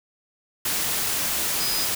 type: tone in noise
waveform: sine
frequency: 4978 Hz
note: D#8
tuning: in tune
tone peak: -27 dBFS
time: 1.6-1.85 s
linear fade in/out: 5 ms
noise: white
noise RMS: -25 dBFS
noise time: 0.65-1.95 s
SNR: -5 dB
effects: none